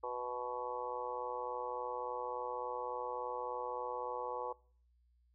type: harmonic tone with a mistuned harmonic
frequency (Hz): 123.5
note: B2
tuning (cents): 0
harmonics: 3 / 4 / 5 / 6 / 7 / 8 / 9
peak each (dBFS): -50 / -41 / -50 / -53 / -43 / -46 / -45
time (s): 0.03-4.53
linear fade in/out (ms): 10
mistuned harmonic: 6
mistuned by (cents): +18
effects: noise-tail reverb RT60 0.5 s tail -24 dB re dry + added 60 Hz sine -68 dBFS peak until 5.34 s